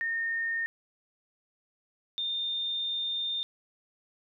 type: tone pair in turn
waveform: sine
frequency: 1832 / 3622 Hz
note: A#6 / A7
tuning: -31 / +49 cents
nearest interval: octave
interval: 1180 cents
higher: second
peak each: -28 / -29 dBFS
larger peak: first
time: 0.01-0.66 / 2.18-3.43 s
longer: second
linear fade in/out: 0 ms
effects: none